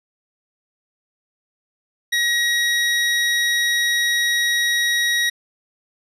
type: tone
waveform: 25% pulse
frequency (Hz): 1900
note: A#6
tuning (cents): +33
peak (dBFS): -13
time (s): 2.12-5.3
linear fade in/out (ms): 10
effects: low-pass 10000 Hz 12 dB/octave